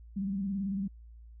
sine tone with vibrato, 196 Hz, G3, in tune, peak -30 dBFS, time 0.16-0.88 s, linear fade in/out 10 ms, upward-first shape square, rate 18 Hz, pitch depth 54 cents each way, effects added 57 Hz sine -48 dBFS peak until 1.4 s

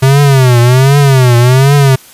square tone with vibrato, 130.81 Hz, C3, in tune, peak -4 dBFS, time 0.02-1.96 s, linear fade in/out 10 ms, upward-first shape triangle, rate 1.3 Hz, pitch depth 180 cents each way, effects white hiss -37 dBFS RMS until 2.13 s + resampled to 32000 Hz

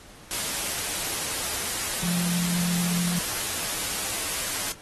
sine tone in noise, 174.61 Hz, F3, in tune, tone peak -26 dBFS, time 2.03-3.19 s, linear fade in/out 0 ms, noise white, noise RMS -29 dBFS, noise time 0.31-4.72 s, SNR 0 dB, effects pink hiss -49 dBFS RMS until 4.81 s + AAC 32 kbps

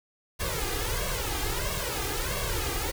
pink noise with flanger, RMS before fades -30 dBFS, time 0.39-2.92 s, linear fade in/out 20 ms, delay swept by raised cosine 1.8 to 2.5 ms, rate 1.5 Hz, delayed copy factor +0.85, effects none

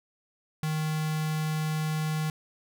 square tone with notch filter, 155.56 Hz, D#3, in tune, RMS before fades -29 dBFS, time 0.63-2.3 s, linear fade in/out 2 ms, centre 390 Hz, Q 0.92, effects none

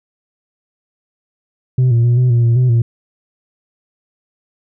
sine tone with pitch steps, 127.5 / 117 / 120.3 / 125.8 / 118.6 / 116.8 / 126.4 / 116.7 Hz, C3 / A#2 / B2 / B2 / A#2 / A#2 / B2 / A#2, -44 / +7 / -45 / +32 / +30 / +4 / +41 / +2 cents, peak -6 dBFS, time 1.78-2.82 s, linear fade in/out 5 ms, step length 130 ms, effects tanh soft clip ceiling -8 dBFS

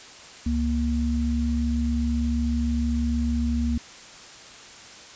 sine tone pair together, 69.3 / 235.8 Hz, C#2 / A#3, 0 / +20 cents, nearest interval octave + major sixth, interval 2120 cents, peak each -24 / -24 dBFS, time 0.46-3.78 s, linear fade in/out 5 ms, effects white hiss -44 dBFS RMS until 5.15 s + resampled to 16000 Hz

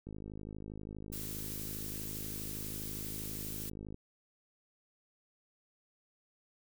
click train, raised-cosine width 3 ms, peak -32 dBFS, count 204, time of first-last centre 0.07-3.944 s, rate 52.4 Hz
blue noise, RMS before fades -43 dBFS, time 1.12-3.7 s, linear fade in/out 10 ms
effects none

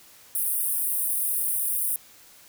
pink high-pass noise, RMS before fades -26 dBFS, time 0.35-1.96 s, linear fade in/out 2 ms, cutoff 9000 Hz, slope 96 dB/octave, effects white hiss -52 dBFS RMS until 2.48 s

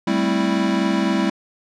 square chord, A minor seventh, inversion third, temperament equal, 196 / 220 / 261.6 / 329.6 Hz, G3 / A3 / C4 / E4, 0 / 0 / 0 / 0 cents, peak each -22 / -25 / -25 / -23 dBFS, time 0.07-1.3 s, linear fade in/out 5 ms, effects low-pass 5000 Hz 12 dB/octave

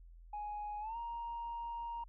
sine tone with pitch glide, 834 to 936.1 Hz, G#5 to A#5, +7 to +7 cents, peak -38 dBFS, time 0.33-2.04 s, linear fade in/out 5 ms, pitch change +200 cents, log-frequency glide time 0.8-0.97 s, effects tanh soft clip ceiling -36 dBFS + added 42 Hz sine -53 dBFS peak until 2.08 s

